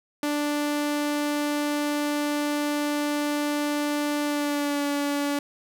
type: tone with pitch glide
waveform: sawtooth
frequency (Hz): 293.7 to 286.7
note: D4 to D4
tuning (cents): 0 to -42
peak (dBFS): -20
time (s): 0.23-5.39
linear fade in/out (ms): 2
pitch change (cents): -42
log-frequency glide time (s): 4.25-4.84
effects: none